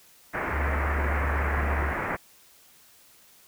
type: low-pass noise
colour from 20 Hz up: white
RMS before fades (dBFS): -30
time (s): 0.33-2.17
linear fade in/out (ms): 20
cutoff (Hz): 2100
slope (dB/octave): 48
type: tone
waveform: sine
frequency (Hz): 71.8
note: D2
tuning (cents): -39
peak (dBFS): -25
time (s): 0.5-1.94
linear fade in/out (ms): 50
effects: white hiss -56 dBFS RMS until 3.47 s